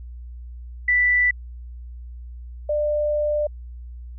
sine tone pair in turn, 1975.5 / 596.2 Hz, B6 / D5, 0 / +26 cents, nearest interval octave + major sixth, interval 2074 cents, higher first, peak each -15 / -19 dBFS, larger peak first, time 0.88-1.31 / 2.69-3.47 s, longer second, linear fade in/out 5 ms, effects added 60 Hz sine -34 dBFS peak until 4.18 s

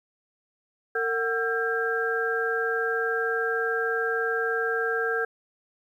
sine tone cluster, 456.6 / 743 / 1340 / 1600 Hz, A#4 / F#5 / E6 / G6, -36 / +7 / +28 / +35 cents, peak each -27 / -35 / -33 / -27 dBFS, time 0.95-5.25 s, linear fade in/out 5 ms, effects 10-bit

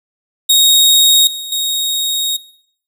sawtooth tone with level steps, 3755 Hz, A#7, 12 cents sharp, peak -4 / -22 / -12 dBFS, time 0.49-2.37 s, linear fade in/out 10 ms, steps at 1.27 / 1.52 s, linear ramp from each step 2 ms, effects noise-tail reverb RT60 0.7 s tail -19 dB re dry

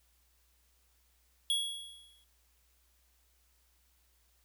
square tone with exponential decay, 3338 Hz, G#7, 8 cents sharp, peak -27 dBFS, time 1.5-2.24 s, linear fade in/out 1 ms, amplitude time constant 160 ms, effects added 60 Hz sine -70 dBFS peak until 4.44 s + white hiss -72 dBFS RMS until 4.44 s

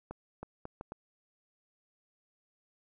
accelerating click train, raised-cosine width 1 ms, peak -27 dBFS, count 5, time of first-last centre 0.11-0.921 s, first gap 320 ms, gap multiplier 0.7, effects none

